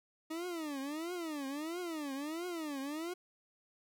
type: tone with vibrato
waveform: 40% pulse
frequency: 311.1 Hz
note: D#4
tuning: in tune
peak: -37 dBFS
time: 0.3-3.14 s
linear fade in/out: 10 ms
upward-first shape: triangle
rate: 1.5 Hz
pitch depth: 280 cents each way
effects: none